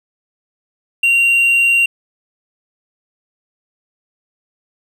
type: tone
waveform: triangle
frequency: 2761 Hz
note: F7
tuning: 20 cents flat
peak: -8 dBFS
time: 1.03-1.86 s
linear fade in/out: 5 ms
effects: none